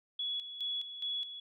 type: tone with tremolo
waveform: sine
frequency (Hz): 3381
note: G#7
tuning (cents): +30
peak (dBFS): -33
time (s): 0.19-1.4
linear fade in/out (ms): 5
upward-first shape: square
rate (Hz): 2.4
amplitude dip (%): 65
effects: none

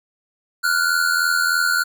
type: tone pair together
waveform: square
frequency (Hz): 1399.8 / 1483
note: F6 / F#6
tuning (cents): +4 / +4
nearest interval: minor second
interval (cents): 100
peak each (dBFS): -20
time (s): 0.63-1.84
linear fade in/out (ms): 20
effects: none

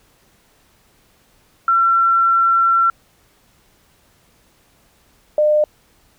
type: tone pair in turn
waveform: sine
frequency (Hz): 1355 / 603.6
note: E6 / D5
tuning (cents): +47 / +47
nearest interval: octave + major second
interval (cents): 1400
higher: first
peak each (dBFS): -11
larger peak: neither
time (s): 1.68-2.9 / 5.38-5.64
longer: first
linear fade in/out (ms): 2
effects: pink hiss -56 dBFS RMS until 6.18 s

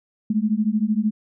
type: beating tone pair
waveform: sine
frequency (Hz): 207.7 / 220.7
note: G#3 / A3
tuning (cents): 0 / +5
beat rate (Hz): 13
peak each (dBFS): -21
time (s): 0.3-1.11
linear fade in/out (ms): 5
effects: none

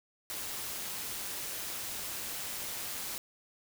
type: noise with amplitude modulation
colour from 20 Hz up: white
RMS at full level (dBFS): -37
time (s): 0.3-3.18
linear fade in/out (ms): 0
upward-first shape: sine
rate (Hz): 195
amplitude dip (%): 40
effects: none

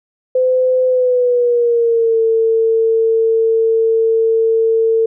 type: tone with pitch glide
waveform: sine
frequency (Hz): 511 to 450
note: C5 to A4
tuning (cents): -41 to +39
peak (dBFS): -10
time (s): 0.35-5.06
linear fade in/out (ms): 5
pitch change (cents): -220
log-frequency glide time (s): 0.87-2.2
effects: none

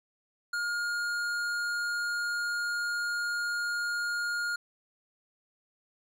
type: tone with tanh clipping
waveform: sine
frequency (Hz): 1421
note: F6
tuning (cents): +30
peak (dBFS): -31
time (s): 0.53-4.56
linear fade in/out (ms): 5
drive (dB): 14
effects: none

